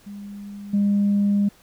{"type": "tone with level steps", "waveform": "sine", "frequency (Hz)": 202.6, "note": "G#3", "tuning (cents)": -43, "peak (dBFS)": [-33, -15], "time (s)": [0.06, 1.49], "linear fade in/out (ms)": 10, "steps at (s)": 0.73, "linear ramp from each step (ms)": 10, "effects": ["tanh soft clip ceiling -13 dBFS", "pink hiss -54 dBFS RMS until 1.62 s"]}